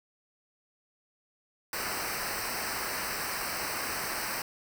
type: noise with comb filter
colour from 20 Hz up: pink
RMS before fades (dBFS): -34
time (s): 1.73-4.42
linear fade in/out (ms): 2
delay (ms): 0.29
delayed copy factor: -0.85
effects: none